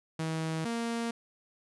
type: tone pair in turn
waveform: sawtooth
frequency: 160.4 / 232.4 Hz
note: E3 / A#3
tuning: -47 / -5 cents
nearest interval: tritone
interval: 642 cents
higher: second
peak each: -27 dBFS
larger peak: neither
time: 0.19-0.65 / 0.65-1.11 s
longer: neither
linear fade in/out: 5 ms
effects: resampled to 24000 Hz